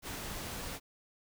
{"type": "noise", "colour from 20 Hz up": "pink", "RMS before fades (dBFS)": -41, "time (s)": [0.02, 0.8], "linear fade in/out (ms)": 50, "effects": []}